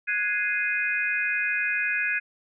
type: chord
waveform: sine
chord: Ab dominant seventh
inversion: third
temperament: equal with one note detuned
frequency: 1467.2 / 1661.2 / 2093 / 2489 Hz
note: Gb6 / Ab6 / C7 / Eb7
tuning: -15 / 0 / 0 / 0 cents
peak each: -32 / -27 / -32 / -27 dBFS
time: 0.07-2.2 s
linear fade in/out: 20 ms
effects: none